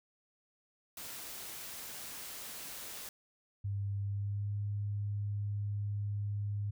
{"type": "noise", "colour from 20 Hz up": "white", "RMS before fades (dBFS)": -45, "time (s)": [0.97, 3.09], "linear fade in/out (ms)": 2}
{"type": "tone with pitch glide", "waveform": "sine", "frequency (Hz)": [100, 102.46], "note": ["G2", "G#2"], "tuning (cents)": [35, -23], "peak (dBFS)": -33, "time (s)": [3.64, 6.71], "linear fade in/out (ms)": 10, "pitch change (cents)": 42, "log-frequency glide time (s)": [4.02, 4.54]}
{"effects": []}